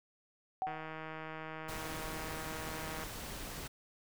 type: tone with exponential decay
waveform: sine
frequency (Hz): 755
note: F#5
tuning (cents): +35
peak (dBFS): -30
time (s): 0.62-0.97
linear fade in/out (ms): 0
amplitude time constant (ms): 75
type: click train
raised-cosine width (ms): 0.5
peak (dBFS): -29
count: 375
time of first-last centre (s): 0.67-3.037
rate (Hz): 158
type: noise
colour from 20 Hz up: pink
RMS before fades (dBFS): -44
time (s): 1.68-3.68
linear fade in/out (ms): 10
effects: none